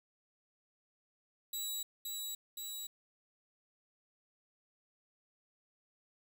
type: tone with echo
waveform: 15% pulse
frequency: 3899 Hz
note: B7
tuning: 23 cents flat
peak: -30 dBFS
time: 1.53-1.83 s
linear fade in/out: 5 ms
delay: 520 ms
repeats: 2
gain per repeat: -2 dB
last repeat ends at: 2.87 s
effects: 10-bit